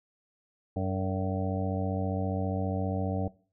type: harmonic tone with a mistuned harmonic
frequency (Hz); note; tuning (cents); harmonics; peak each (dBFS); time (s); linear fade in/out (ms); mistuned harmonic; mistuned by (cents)
94.9; F#2; +44; 1 / 2 / 3 / 5 / 6 / 7 / 8; -31 / -34 / -36 / -38 / -39 / -39 / -40; 0.76-3.28; 5; 5; -58
effects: noise-tail reverb RT60 0.4 s tail -20 dB re dry